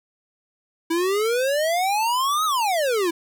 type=exponential two-way sweep; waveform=square; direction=up then down; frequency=323.6 to 1298 to 323.6 Hz; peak=-20 dBFS; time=0.9-3.11 s; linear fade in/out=10 ms; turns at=2.45 s; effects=none